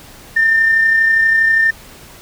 sine tone with amplitude modulation, 1800 Hz, A6, 39 cents sharp, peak -7 dBFS, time 0.36-1.71 s, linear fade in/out 10 ms, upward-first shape sine, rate 32.4 Hz, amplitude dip 35%, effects tanh soft clip ceiling -3 dBFS + pink hiss -39 dBFS RMS until 2.21 s

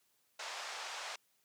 pink band-pass noise, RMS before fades -44 dBFS, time 0.39-1.16 s, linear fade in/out 5 ms, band 660 to 7000 Hz, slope 24 dB/octave, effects white hiss -75 dBFS RMS until 1.44 s + high-pass 100 Hz 12 dB/octave

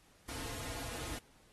pink noise with comb filter, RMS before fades -43 dBFS, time 0.28-1.19 s, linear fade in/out 10 ms, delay 5.2 ms, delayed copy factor -0.75, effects pink hiss -66 dBFS RMS until 1.52 s + AAC 32 kbps

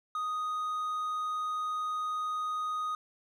triangle tone, 1244.5 Hz, D#6, in tune, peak -29 dBFS, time 0.15-2.95 s, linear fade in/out 2 ms, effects none

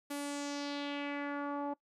sawtooth tone with low-pass filter sweep, 286.5 Hz, D4, 43 cents flat, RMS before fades -38 dBFS, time 0.1-1.74 s, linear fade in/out 10 ms, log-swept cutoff 12000 to 820 Hz, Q 2.5, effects noise-tail reverb RT60 0.1 s tail -21 dB re dry

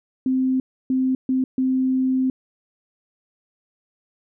sine tone bursts at uneven times, 260 Hz, C4, 11 cents flat, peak -17 dBFS, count 4, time 0.26-0.6 / 0.9-1.15 / 1.29-1.44 / 1.58-2.3 s, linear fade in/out 2 ms, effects none

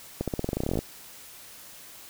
accelerating click train, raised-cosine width 2 ms, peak -14 dBFS, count 17, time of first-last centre 0.21-0.79 s, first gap 67 ms, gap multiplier 0.91, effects white hiss -47 dBFS RMS until 2.09 s

